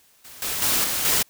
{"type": "noise with level steps", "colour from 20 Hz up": "white", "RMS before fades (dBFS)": [-43, -27, -21, -25, -20], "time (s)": [0.24, 1.23], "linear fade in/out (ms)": 10, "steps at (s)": [0.42, 0.62, 0.84, 1.05], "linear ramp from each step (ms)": 2, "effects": ["white hiss -58 dBFS RMS until 1.29 s"]}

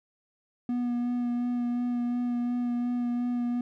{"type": "tone with vibrato", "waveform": "triangle", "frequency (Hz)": 242.6, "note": "B3", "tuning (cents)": -31, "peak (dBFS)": -24, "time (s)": [0.69, 3.61], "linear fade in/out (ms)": 2, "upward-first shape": "sine", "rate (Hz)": 2.8, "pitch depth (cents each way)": 15, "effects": []}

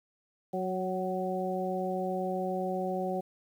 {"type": "harmonic tone with a mistuned harmonic", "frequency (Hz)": 185, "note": "F#3", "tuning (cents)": 0, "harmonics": [1, 2, 3, 4], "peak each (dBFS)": [-35, -35, -35, -35], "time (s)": [0.53, 3.21], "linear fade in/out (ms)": 10, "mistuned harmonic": 4, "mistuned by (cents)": 18, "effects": ["10-bit"]}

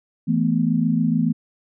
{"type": "chord", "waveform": "sine", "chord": "E suspended fourth", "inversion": "none", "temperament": "equal", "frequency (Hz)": [164.81, 220, 246.9], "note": ["E3", "A3", "B3"], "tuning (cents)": [0, 0, 0], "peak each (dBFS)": -21, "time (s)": [0.27, 1.33], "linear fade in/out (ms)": 20, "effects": []}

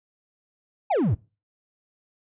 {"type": "exponential sweep", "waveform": "triangle", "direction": "down", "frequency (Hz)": [904, 83], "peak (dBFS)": -17, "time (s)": [0.9, 1.15], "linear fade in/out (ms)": 10, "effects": ["noise-tail reverb RT60 0.3 s tail -21 dB re dry", "resampled to 8000 Hz"]}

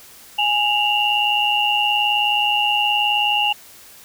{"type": "tone cluster", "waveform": "sine", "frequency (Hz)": [830, 2755, 2874], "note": ["G#5", "F7", "F7"], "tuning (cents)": [-1, -24, 49], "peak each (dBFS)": [-20, -20, -20], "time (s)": [0.38, 3.53], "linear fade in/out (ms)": 10, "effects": ["white hiss -44 dBFS RMS until 4.04 s"]}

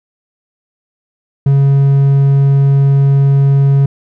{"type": "tone", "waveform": "triangle", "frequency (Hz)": 138.59, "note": "C#3", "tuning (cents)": 0, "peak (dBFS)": -4, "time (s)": [1.46, 3.86], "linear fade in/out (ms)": 5, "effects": []}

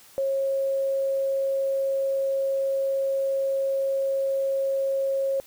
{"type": "tone", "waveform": "sine", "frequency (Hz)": 543, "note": "C#5", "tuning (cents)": -36, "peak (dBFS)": -22, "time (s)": [0.18, 5.4], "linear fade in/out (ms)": 0, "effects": ["white hiss -52 dBFS RMS until 5.46 s"]}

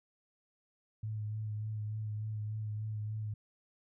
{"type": "tone with vibrato", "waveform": "sine", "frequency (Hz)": 107.3, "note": "A2", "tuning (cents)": -43, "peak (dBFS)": -35, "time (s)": [1.03, 3.34], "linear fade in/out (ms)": 5, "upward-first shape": "sine", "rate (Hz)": 3.4, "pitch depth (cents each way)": 25, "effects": []}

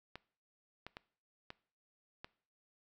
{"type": "clicks", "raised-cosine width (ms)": 0.3, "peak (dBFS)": -29, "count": 5, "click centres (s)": [0.156, 0.866, 0.969, 1.504, 2.245], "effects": ["noise-tail reverb RT60 0.5 s tail -21 dB re dry"]}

